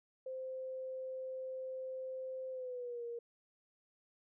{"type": "tone with pitch glide", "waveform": "sine", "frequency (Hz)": [520, 471.4], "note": ["C5", "A#4"], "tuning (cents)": [-11, 19], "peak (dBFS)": -40, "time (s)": [0.26, 3.19], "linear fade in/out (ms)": 5, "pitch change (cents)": -170, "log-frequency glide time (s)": [2.51, 3.04], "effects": []}